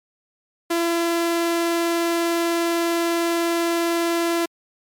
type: tone with vibrato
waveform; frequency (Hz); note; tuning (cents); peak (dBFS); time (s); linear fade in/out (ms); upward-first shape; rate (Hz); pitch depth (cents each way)
sawtooth; 338.1; E4; +44; -15; 0.7-4.46; 10; square; 20; 11
effects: MP3 96 kbps